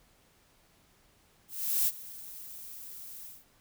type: noise with ADSR envelope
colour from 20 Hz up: violet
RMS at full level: -26 dBFS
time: 1.48-3.45 s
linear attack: 390 ms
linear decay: 41 ms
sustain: -19 dB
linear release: 200 ms
effects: pink hiss -65 dBFS RMS until 3.6 s